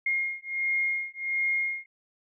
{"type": "beating tone pair", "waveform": "sine", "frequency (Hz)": [2137, 2138.4], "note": ["C7", "C7"], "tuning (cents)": [36, 37], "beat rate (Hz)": 1.4, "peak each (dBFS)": -29, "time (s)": [0.06, 1.86], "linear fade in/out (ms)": 5, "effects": []}